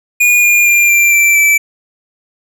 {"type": "tone with pitch steps", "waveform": "square", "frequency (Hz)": [2443, 2418, 2393, 2368, 2343, 2319], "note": ["D#7", "D7", "D7", "D7", "D7", "D7"], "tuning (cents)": [-32, 50, 32, 14, -5, -22], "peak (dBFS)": -7, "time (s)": [0.2, 1.58], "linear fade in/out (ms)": 10, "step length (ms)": 230, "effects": []}